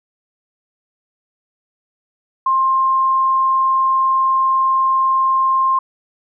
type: tone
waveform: sine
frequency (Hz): 1058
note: C6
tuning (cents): +19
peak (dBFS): -12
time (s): 2.46-5.79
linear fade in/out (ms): 5
effects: none